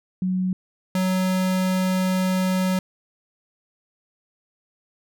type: tone pair in turn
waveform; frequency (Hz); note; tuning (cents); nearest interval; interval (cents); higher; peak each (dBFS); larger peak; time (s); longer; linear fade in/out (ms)
sine / square; 185 / 185.92; F#3 / F#3; 0 / +9; unison; 9; second; -20; neither; 0.22-0.53 / 0.95-2.79; second; 2
effects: none